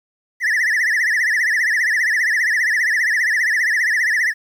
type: tone with vibrato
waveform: triangle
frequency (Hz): 1857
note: A#6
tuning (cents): -7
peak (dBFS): -13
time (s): 0.4-4.34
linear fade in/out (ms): 50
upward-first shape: triangle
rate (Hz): 15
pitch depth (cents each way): 190
effects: 9-bit